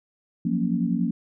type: chord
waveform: sine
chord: Gb major seventh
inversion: third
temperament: equal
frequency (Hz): 174.61 / 185 / 233.1 / 277.2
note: F3 / Gb3 / Bb3 / Db4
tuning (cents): 0 / 0 / 0 / 0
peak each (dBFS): -26 / -28 / -25 / -29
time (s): 0.45-1.11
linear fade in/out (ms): 5
effects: none